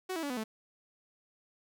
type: tone with pitch steps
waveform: sawtooth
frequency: 372.7 / 326.3 / 285.7 / 250.2 / 219.1 Hz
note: F#4 / E4 / D4 / B3 / A3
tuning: +13 / -18 / -48 / +23 / -7 cents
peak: -30 dBFS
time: 0.09-0.44 s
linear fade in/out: 10 ms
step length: 70 ms
effects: 12-bit